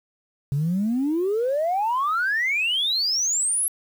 sine exponential sweep, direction up, 134.8 to 11360 Hz, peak -19 dBFS, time 0.52-3.68 s, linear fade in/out 0 ms, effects tanh soft clip ceiling -16 dBFS + 8-bit

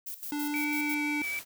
violet noise with tremolo, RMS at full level -38 dBFS, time 0.06-0.95 s, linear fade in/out 10 ms, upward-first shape square, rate 6 Hz, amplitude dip 75%
square tone with pitch glide, 293.7 to 295.9 Hz, D4 to D4, 0 to +13 cents, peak -31 dBFS, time 0.32-1.22 s, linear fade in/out 2 ms, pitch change +13 cents, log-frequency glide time 0.47-0.62 s
sine tone with vibrato, 2300 Hz, D7, 37 cents flat, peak -31 dBFS, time 0.54-1.39 s, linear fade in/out 0 ms, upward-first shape sine, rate 7.6 Hz, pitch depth 12 cents each way
white noise, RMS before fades -42 dBFS, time 1.2-1.45 s, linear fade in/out 50 ms
effects none

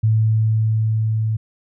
sine tone with level ramp, 110 Hz, A2, in tune, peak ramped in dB -12 to -17 dBFS, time 0.03-1.37 s, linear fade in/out 10 ms, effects none

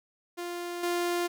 sawtooth tone with level steps, 349.2 Hz, F4, in tune, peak -30 / -23 dBFS, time 0.37-1.28 s, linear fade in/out 20 ms, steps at 0.83 s, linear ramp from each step 5 ms, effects none

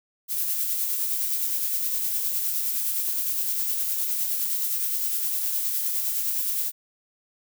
violet noise with tremolo, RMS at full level -25 dBFS, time 0.28-6.72 s, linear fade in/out 50 ms, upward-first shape sine, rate 9.7 Hz, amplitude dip 30%, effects none

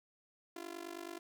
sawtooth tone with amplitude modulation, 342.5 Hz, F4, 34 cents flat, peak -36 dBFS, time 0.56-1.19 s, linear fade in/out 5 ms, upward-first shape sine, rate 49.3 Hz, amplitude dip 95%, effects none

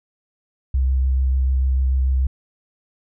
sine tone with vibrato, 65.41 Hz, C2, in tune, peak -15 dBFS, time 0.74-2.27 s, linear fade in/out 5 ms, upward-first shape triangle, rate 6.8 Hz, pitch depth 20 cents each way, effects none

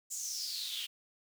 pink noise with high-pass filter sweep, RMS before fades -39 dBFS, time 0.1-0.87 s, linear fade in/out 20 ms, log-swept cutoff 7300 to 3000 Hz, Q 6.6, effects none

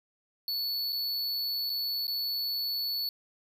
square tone with dropouts, 4435 Hz, C#8, in tune, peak -30 dBFS, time 0.48-3.09 s, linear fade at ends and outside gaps 1 ms, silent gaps 0.923-0.928 / 1.696-1.7 / 2.069-2.079 s, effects none

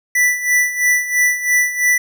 square tone with tremolo, 1975.5 Hz, B6, in tune, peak -11 dBFS, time 0.15-1.98 s, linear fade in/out 5 ms, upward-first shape sine, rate 3 Hz, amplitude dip 75%, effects none

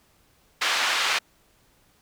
pink band-pass noise, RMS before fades -24 dBFS, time 0.61-1.19 s, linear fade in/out 10 ms, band 1300 to 4200 Hz, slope 12 dB/octave, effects pink hiss -62 dBFS RMS until 2.01 s

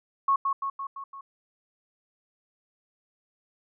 sine tone with echo, 1098 Hz, C#6, 17 cents flat, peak -19 dBFS, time 0.28-0.36 s, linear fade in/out 5 ms, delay 170 ms, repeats 5, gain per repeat -4 dB, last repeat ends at 1.21 s, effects none

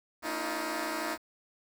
10% pulse tone cluster, 230.8 / 290.5 / 316.6 / 347.9 Hz, A#3 / D4 / D#4 / F4, -17 / -19 / +30 / -7 cents, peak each -35 / -32 / -26 / -30 dBFS, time 0.22-1.18 s, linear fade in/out 50 ms, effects 9-bit

